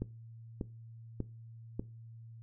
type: click train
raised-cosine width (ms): 3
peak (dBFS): -22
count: 4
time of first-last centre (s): 0.02-1.795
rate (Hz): 1.69
effects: noise-tail reverb RT60 0.3 s tail -19 dB re dry + added 114 Hz sine -48 dBFS peak until 2.42 s